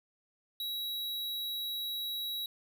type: tone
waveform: square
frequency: 3875 Hz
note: B7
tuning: 34 cents flat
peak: -35 dBFS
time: 0.6-2.46 s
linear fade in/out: 2 ms
effects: none